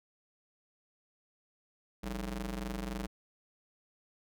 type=ring-modulated tone; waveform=sawtooth; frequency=123.2 Hz; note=B2; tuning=4 cents flat; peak=-29 dBFS; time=2.03-3.07 s; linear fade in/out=10 ms; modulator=73.4 Hz; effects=none